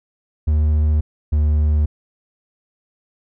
triangle tone pair in turn, 76.2 / 75.11 Hz, D#2 / D2, -36 / +39 cents, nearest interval unison, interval 25 cents, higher first, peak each -11 dBFS, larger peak neither, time 0.47-1.01 / 1.32-1.86 s, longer neither, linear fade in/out 10 ms, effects none

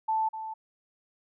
sine tone with echo, 880 Hz, A5, in tune, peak -24 dBFS, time 0.08-0.29 s, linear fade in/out 10 ms, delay 250 ms, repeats 1, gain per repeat -10 dB, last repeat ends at 0.54 s, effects none

